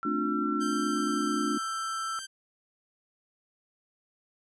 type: tone with pitch glide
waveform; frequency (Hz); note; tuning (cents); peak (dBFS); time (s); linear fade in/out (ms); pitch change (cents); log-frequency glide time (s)
sine; 1351 to 1332.4; E6 to E6; +42 to +18; -31; 0.03-2.19; 0; -24; 0.77-1.61
type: chord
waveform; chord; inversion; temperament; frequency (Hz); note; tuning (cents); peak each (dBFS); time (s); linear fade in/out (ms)
sine; D minor seventh; second; just; 220.2 / 264.3 / 293.7 / 352.4; A3 / C4 / D4 / F4; +2 / +18 / 0 / +16; -33 / -36 / -30 / -35; 0.05-1.58; 5
type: tone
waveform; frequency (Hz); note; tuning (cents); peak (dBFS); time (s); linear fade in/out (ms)
10% pulse; 1568; G6; 0; -29; 0.6-2.27; 20
effects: resampled to 24000 Hz

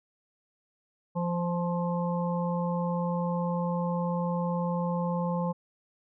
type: harmonic tone with a mistuned harmonic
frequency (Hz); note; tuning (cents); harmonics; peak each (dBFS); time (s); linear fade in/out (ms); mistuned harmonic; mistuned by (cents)
173.7; F3; -9; 1 / 3 / 5 / 6; -28 / -33 / -36 / -38; 1.15-5.53; 20; 6; +22
effects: none

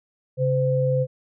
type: tone pair together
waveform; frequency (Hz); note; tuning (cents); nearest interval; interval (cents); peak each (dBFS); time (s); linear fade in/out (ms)
sine; 136.12 / 512; C#3 / C5; -31 / -38; octave + major seventh; 2293; -21; 0.37-1.07; 50
effects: none

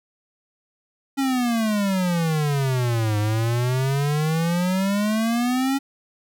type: exponential two-way sweep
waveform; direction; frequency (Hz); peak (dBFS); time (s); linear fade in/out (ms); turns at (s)
square; down then up; 277.2 to 103.83 to 277.2; -20; 1.17-5.79; 20; 3.18
effects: none

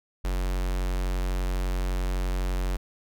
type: tone with notch filter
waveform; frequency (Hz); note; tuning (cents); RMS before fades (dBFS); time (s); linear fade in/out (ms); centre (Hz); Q
square; 45.91; F#1; -13; -27; 0.24-2.77; 10; 170; 1.6
effects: none

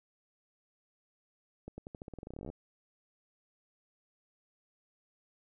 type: accelerating click train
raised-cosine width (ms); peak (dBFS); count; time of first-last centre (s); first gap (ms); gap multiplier
2; -30; 21; 1.68-2.501; 100; 0.89
effects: none

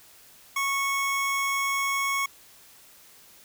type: tone pair together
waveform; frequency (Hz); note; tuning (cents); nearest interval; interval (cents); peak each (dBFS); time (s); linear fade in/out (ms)
square; 1102.5 / 2205; C#6 / C#7; -10 / -10; octave; 1200; -28; 0.56-2.26; 5
effects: white hiss -53 dBFS RMS until 3.44 s

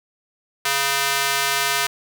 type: tone with high-pass filter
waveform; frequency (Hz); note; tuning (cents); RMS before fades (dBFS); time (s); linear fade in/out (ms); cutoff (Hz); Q
square; 138.9; C#3; +4; -21; 0.65-1.87; 5; 1300; 0.7
effects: none

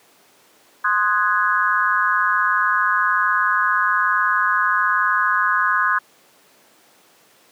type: chord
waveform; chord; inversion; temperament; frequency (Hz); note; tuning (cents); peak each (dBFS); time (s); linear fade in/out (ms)
sine; Ab dominant seventh; first; equal; 1046.5 / 1244.5 / 1480 / 1661.2; C6 / Eb6 / Gb6 / Ab6; 0 / 0 / 0 / 0; -21; 0.84-5.99; 10
effects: pink hiss -53 dBFS RMS until 7.51 s + high-pass 300 Hz 12 dB/octave

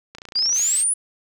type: click train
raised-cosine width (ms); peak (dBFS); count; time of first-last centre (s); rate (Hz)
0.2; -20; 14; 0.15-0.597; 29.1
type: exponential sweep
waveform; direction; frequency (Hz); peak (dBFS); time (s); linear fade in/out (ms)
sine; up; 4699 to 10140; -17; 0.35-0.94; 10
type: band-pass noise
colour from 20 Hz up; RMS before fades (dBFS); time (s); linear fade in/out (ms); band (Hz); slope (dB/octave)
white; -33; 0.53-0.85; 50; 2600 to 8400; 12
effects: none

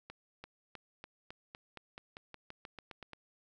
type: accelerating click train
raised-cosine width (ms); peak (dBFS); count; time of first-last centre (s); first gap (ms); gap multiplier
0.3; -30; 16; 0.1-3.133; 340; 0.92
effects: none

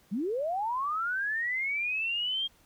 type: linear sweep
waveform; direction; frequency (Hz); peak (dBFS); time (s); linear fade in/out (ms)
sine; up; 174.61 to 3239; -28; 0.11-2.48; 20
effects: pink hiss -63 dBFS RMS until 2.65 s

